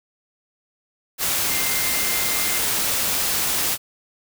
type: tone in noise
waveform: sine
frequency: 2093 Hz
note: C7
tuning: in tune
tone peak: -30 dBFS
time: 1.47-2.62 s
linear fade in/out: 50 ms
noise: white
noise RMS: -22 dBFS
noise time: 1.18-3.78 s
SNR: -11 dB
effects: none